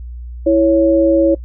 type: tone pair together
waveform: sine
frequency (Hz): 329.6 / 554.4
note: E4 / C#5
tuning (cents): 0 / 0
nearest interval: major sixth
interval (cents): 900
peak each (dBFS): -11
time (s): 0.46-1.35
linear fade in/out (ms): 10
effects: noise-tail reverb RT60 0.1 s tail -21 dB re dry + added 60 Hz sine -26 dBFS peak until 1.44 s